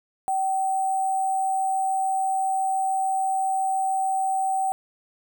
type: tone with sample-and-hold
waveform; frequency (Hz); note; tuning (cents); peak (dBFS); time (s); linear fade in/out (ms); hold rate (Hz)
sine; 767; G5; -38; -21; 0.28-4.72; 0; 8820
effects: none